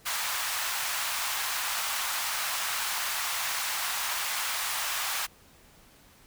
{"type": "high-pass noise", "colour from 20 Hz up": "pink", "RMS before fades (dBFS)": -31, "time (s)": [0.05, 5.27], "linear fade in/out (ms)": 20, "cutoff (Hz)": 880, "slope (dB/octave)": 24, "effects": ["pink hiss -57 dBFS RMS until 6.26 s"]}